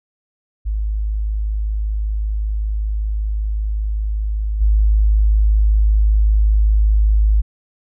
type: tone with level steps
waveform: sine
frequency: 52.6 Hz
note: G#1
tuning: 23 cents sharp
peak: -17 / -10 dBFS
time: 0.65-7.42 s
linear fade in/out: 20 ms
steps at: 4.6 s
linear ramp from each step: 20 ms
effects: none